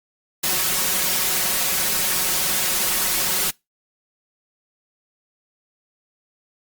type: noise with comb filter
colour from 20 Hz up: white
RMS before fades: -21 dBFS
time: 0.43-3.51 s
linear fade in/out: 10 ms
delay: 5.4 ms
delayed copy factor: +0.8
effects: noise-tail reverb RT60 0.2 s tail -24 dB re dry + Opus 48 kbps